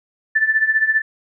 sine tone with tremolo, 1760 Hz, A6, in tune, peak -10 dBFS, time 0.35-1.02 s, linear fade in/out 10 ms, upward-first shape triangle, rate 15 Hz, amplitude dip 85%, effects none

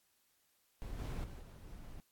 brown noise with level steps, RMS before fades -44 / -40 / -48 / -52 / -50 dBFS, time 0.82-2 s, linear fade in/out 0 ms, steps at 0.99 / 1.24 / 1.41 / 1.67 s, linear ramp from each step 2 ms, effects white hiss -75 dBFS RMS until 2.11 s + AAC 64 kbps

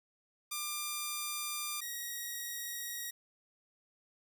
5% pulse tone pair in turn, 1194 / 1895.4 Hz, D6 / A#6, +28 / +28 cents, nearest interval minor sixth, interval 800 cents, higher second, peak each -24 / -28 dBFS, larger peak first, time 0.51-1.81 / 1.81-3.11 s, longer neither, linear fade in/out 10 ms, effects none

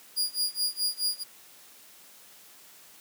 sawtooth tone with tremolo, 4852 Hz, D#8, 44 cents flat, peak -21 dBFS, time 0.16-1.24 s, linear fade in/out 20 ms, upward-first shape sine, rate 4.7 Hz, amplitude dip 95%, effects white hiss -53 dBFS RMS until 3 s + high-pass 150 Hz 12 dB/octave

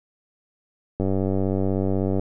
click train, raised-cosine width 2 ms, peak -11 dBFS, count 116, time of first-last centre 1-2.195 s, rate 96.2 Hz, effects none

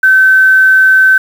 sine tone with quantisation, 1535 Hz, G6, 37 cents flat, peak -3 dBFS, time 0.03-1.18 s, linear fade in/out 5 ms, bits 5, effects none

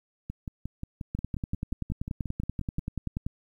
two click trains, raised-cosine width 5 ms, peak -18 / -22 dBFS, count 23 / 15, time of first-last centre 1.15-3.265 / 0.3-2.791 s, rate 10.4 / 5.62 Hz, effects 10-bit

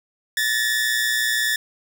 sawtooth tone pair together, 1741 / 1861.7 Hz, A6 / A#6, -19 / -3 cents, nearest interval minor second, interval 116 cents, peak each -17 / -21 dBFS, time 0.37-1.56 s, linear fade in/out 2 ms, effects none

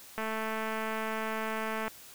click train, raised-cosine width 0.5 ms, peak -20 dBFS, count 375, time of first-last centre 0.18-1.88 s, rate 220 Hz, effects white hiss -51 dBFS RMS until 2.14 s

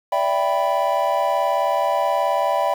triangle chord, E minor seventh, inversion third, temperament equal with one note detuned, 580.6 / 659.3 / 784 / 987.8 Hz, D5 / E5 / G5 / B5, -20 / 0 / 0 / 0 cents, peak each -21 dBFS, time 0.12-2.74 s, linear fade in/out 5 ms, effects 7-bit

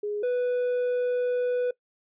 sine / triangle tone pair in turn, 415.3 / 493.9 Hz, G#4 / B4, 0 / 0 cents, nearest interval minor third, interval 300 cents, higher second, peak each -27 / -21 dBFS, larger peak second, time 0.03-0.23 / 0.23-1.71 s, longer second, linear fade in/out 5 ms, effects noise-tail reverb RT60 0.1 s tail -21 dB re dry + resampled to 8000 Hz

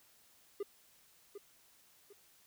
triangle tone with echo, 404.3 Hz, G#4, 46 cents flat, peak -33 dBFS, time 0.6-0.63 s, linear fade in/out 5 ms, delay 750 ms, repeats 2, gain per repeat -9 dB, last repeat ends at 2.13 s, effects white hiss -66 dBFS RMS until 2.46 s

